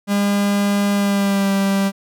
45% pulse tone with pitch glide, 202.1 to 196.35 Hz, G#3 to G3, -47 to +3 cents, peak -15 dBFS, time 0.07-1.92 s, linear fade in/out 50 ms, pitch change -50 cents, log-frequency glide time 0.93-1.51 s, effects none

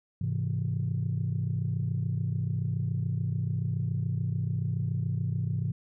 sine chord, Ab augmented, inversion none, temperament equal, 103.83 / 130.81 / 164.81 Hz, Ab2 / C3 / E3, 0 / 0 / 0 cents, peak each -30 / -30 / -32 dBFS, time 0.21-5.72 s, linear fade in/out 5 ms, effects tanh soft clip ceiling -20 dBFS

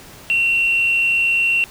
sine tone with frequency modulation, 2734 Hz, F7, 37 cents flat, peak -13 dBFS, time 0.3-1.64 s, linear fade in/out 0 ms, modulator 161 Hz, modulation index 0.25, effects tanh soft clip ceiling -9 dBFS + pink hiss -41 dBFS RMS until 1.7 s

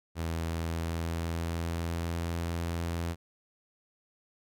sawtooth tone with pitch glide, 82.41 to 84.48 Hz, E2 to E2, 0 to +43 cents, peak -27 dBFS, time 0.15-3.16 s, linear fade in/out 50 ms, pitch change +43 cents, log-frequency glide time 0.42-2.3 s, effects none

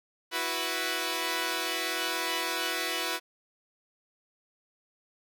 5% pulse chord, E suspended second, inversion none, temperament equal, 329.6 / 370 / 493.9 Hz, E4 / F#4 / B4, 0 / 0 / 0 cents, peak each -22 dBFS, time 0.31-3.2 s, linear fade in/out 50 ms, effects none

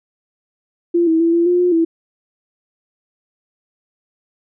sine tone with pitch steps, 343.5 / 323.9 / 333.8 / 339.8 / 354.3 / 356.8 / 329.8 Hz, F4 / E4 / E4 / F4 / F4 / F4 / E4, -29 / -30 / +22 / -47 / +25 / +37 / +1 cents, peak -11 dBFS, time 0.94-1.85 s, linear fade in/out 10 ms, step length 130 ms, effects none

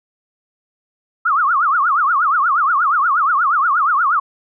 sine tone with vibrato, 1247 Hz, D#6, 3 cents sharp, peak -12 dBFS, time 1.25-4.2 s, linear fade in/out 10 ms, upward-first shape triangle, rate 8.4 Hz, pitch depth 290 cents each way, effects none

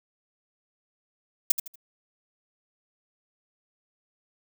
violet noise with echo, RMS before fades -18 dBFS, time 1.5-1.52 s, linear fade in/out 5 ms, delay 79 ms, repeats 3, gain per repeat -10 dB, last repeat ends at 1.757 s, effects none

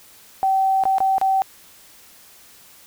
sine tone with dropouts, 770 Hz, G5, 31 cents flat, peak -15 dBFS, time 0.43-1.42 s, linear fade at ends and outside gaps 0 ms, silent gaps 0.837-0.854 / 0.983-1.004 / 1.182-1.214 s, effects white hiss -48 dBFS RMS until 2.86 s

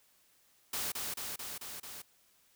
white noise with echo, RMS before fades -36 dBFS, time 0.73-0.92 s, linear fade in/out 5 ms, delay 220 ms, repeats 5, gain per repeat -2 dB, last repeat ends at 2.02 s, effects white hiss -68 dBFS RMS until 2.55 s

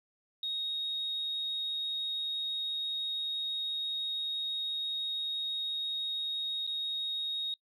sine tone with dropouts, 3749 Hz, A#7, 9 cents sharp, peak -31 dBFS, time 0.43-7.54 s, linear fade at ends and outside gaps 2 ms, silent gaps 6.667-6.674 s, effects noise-tail reverb RT60 0.1 s tail -24 dB re dry + tanh soft clip ceiling -27 dBFS

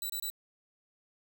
5% pulse tone bursts, 3951 Hz, B7, in tune, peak -26 dBFS, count 3, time 0.02-0.301 s, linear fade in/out 2 ms, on 77 ms, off 25 ms, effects none

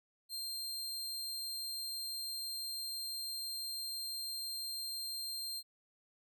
sawtooth tone, 4178 Hz, C8, 3 cents flat, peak -36 dBFS, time 0.29-5.63 s, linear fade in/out 50 ms, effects none

